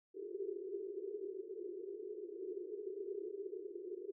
white band-pass noise, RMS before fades -45 dBFS, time 0.14-4.12 s, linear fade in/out 20 ms, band 360 to 420 Hz, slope 96 dB/octave, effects none

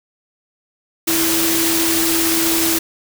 sine tone in noise, 329.6 Hz, E4, in tune, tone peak -19 dBFS, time 1.07-2.79 s, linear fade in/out 10 ms, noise white, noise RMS -18 dBFS, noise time 1.07-2.79 s, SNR -4 dB, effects none

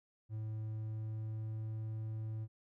triangle tone with pitch glide, 109 to 109.82 Hz, A2 to A2, -16 to -3 cents, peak -36 dBFS, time 0.29-2.48 s, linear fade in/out 50 ms, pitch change +13 cents, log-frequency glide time 0.58-1.77 s, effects none

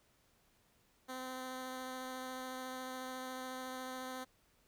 10% pulse tone with vibrato, 257.5 Hz, C4, 28 cents flat, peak -34 dBFS, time 1.08-4.25 s, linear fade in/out 20 ms, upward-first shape triangle, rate 14 Hz, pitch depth 11 cents each way, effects pink hiss -72 dBFS RMS until 4.67 s

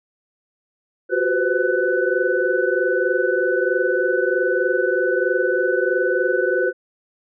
sine tone cluster, 358.3 / 381.5 / 497.7 / 519 / 1497 Hz, F4 / G4 / B4 / C5 / F#6, +44 / -47 / +13 / -14 / +20 cents, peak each -23 dBFS, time 1.09-6.73 s, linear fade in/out 50 ms, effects none

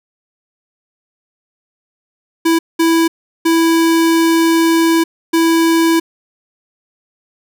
square tone bursts at uneven times, 329.6 Hz, E4, in tune, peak -10 dBFS, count 4, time 2.45-2.59 / 2.79-3.08 / 3.45-5.04 / 5.33-6 s, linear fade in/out 10 ms, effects none

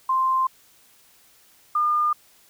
sine tone pair in turn, 1046.5 / 1209.8 Hz, C6 / D#6, 0 / -49 cents, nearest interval minor third, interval 251 cents, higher second, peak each -18 dBFS, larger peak neither, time 0.09-0.47 / 1.75-2.13 s, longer neither, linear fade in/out 5 ms, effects white hiss -56 dBFS RMS until 2.49 s

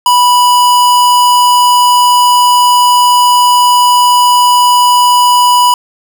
square tone, 983 Hz, B5, 8 cents flat, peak -5 dBFS, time 0.06-5.74 s, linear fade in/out 2 ms, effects none

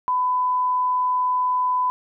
sine tone, 1002 Hz, B5, 25 cents sharp, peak -18 dBFS, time 0.08-1.9 s, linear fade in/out 0 ms, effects none

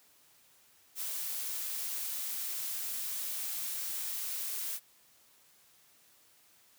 blue noise, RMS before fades -37 dBFS, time 0.95-4.8 s, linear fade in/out 50 ms, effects white hiss -64 dBFS RMS until 6.78 s + high-pass 60 Hz 12 dB/octave

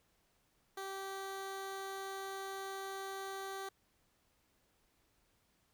15% pulse tone, 388.3 Hz, G4, 16 cents flat, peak -35 dBFS, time 0.77-3.69 s, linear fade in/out 5 ms, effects pink hiss -75 dBFS RMS until 5.73 s

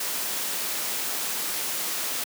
white noise, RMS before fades -29 dBFS, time 0-2.24 s, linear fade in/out 5 ms, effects high-pass 200 Hz 12 dB/octave

